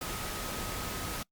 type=tone in noise; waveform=sine; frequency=1266 Hz; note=D#6; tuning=30 cents sharp; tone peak=-45 dBFS; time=0.01-1.23 s; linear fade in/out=5 ms; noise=pink; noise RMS=-37 dBFS; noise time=0.01-1.23 s; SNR=-11 dB; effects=noise-tail reverb RT60 0.1 s tail -24 dB re dry + Opus 48 kbps